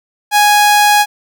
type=tone; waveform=sawtooth; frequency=830 Hz; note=G#5; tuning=1 cent flat; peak=-3 dBFS; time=0.31-1.06 s; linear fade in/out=50 ms; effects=none